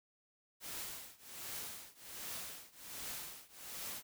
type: noise with tremolo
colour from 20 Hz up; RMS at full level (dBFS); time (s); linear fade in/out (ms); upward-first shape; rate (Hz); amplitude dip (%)
white; -43; 0.6-4.03; 50; triangle; 1.3; 95
effects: none